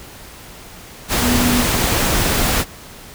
sine tone in noise, 244.6 Hz, B3, 16 cents flat, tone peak -16 dBFS, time 1.21-1.65 s, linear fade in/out 50 ms, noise pink, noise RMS -17 dBFS, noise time 1.08-2.65 s, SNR -2 dB, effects pink hiss -38 dBFS RMS until 3.14 s

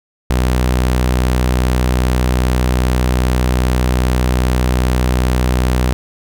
sawtooth tone, 62.5 Hz, B1, 21 cents sharp, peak -8 dBFS, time 0.3-5.93 s, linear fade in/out 0 ms, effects none

